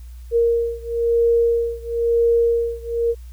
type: beating tone pair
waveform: sine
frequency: 466.3 / 467.3 Hz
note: A#4 / A#4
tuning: +1 / +4 cents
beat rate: 1 Hz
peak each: -18 / -19 dBFS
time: 0.31-3.15 s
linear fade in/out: 50 ms
effects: added 60 Hz sine -34 dBFS peak until 3.32 s + white hiss -56 dBFS RMS until 3.32 s